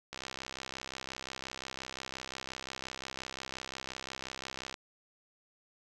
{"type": "click train", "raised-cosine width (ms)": 0.2, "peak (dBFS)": -22, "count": 304, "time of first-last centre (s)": [0.13, 4.742], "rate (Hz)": 65.7, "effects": []}